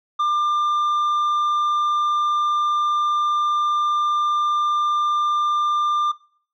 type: tone with tanh clipping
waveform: triangle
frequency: 1195 Hz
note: D6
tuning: 30 cents sharp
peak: -18 dBFS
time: 0.19-6.12 s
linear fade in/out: 10 ms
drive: 9 dB
effects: noise-tail reverb RT60 0.6 s tail -23 dB re dry